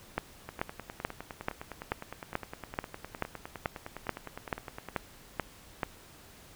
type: two click trains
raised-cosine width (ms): 0.5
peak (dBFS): -14 / -24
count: 14 / 44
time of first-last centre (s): 0.18-5.832 / 0.49-4.887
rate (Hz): 2.3 / 9.78
effects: pink hiss -54 dBFS RMS until 6.55 s